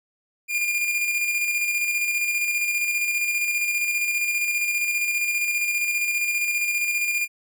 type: tone with tremolo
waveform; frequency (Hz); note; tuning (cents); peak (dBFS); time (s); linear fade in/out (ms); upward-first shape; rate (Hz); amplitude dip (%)
45% pulse; 2411; D7; +45; -20; 0.48-7.28; 50; square; 15; 35
effects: none